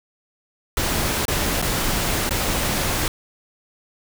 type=noise with dropouts; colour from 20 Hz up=pink; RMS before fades=-22 dBFS; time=0.77-3.08 s; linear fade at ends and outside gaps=2 ms; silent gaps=1.254-1.281 / 1.617-1.624 / 2.293-2.308 s; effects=none